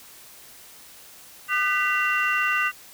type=tone cluster; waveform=sine; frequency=1211 / 1509 / 1972 / 2754 Hz; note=D#6 / F#6 / B6 / F7; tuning=-47 / +34 / -3 / -25 cents; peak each=-25 dBFS; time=1.48-2.72 s; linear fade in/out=50 ms; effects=tanh soft clip ceiling -13 dBFS + white hiss -47 dBFS RMS until 2.93 s